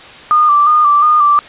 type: tone with vibrato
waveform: sine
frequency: 1195 Hz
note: D6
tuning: 30 cents sharp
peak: -6 dBFS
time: 0.31-1.39 s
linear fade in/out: 0 ms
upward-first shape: square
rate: 2.8 Hz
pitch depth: 37 cents each way
effects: white hiss -34 dBFS RMS until 1.48 s + resampled to 8000 Hz